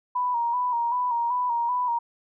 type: tone with vibrato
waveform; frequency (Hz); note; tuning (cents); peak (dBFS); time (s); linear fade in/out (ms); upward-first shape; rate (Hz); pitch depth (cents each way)
sine; 965; B5; -40; -22; 0.15-1.99; 10; square; 2.6; 47
effects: none